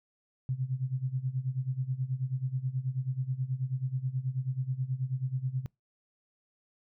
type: tone with tremolo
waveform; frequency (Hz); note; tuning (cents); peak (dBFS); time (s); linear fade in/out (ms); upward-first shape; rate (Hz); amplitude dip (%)
sine; 130; C3; -11; -26; 0.49-5.66; 0; sine; 9.3; 85
effects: noise-tail reverb RT60 0.2 s tail -26 dB re dry